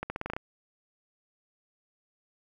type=accelerating click train; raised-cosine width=0.5 ms; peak=-18 dBFS; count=8; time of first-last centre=0.03-0.365 s; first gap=70 ms; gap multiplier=0.87; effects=9-bit